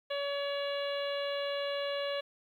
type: harmonic tone with a mistuned harmonic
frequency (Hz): 566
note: C#5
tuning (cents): +36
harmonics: 1 / 2 / 3 / 4 / 5 / 6 / 7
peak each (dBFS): -33 / -43 / -43 / -47 / -43 / -44 / -47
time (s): 0.1-2.21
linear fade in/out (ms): 10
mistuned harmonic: 7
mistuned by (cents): +20
effects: 11-bit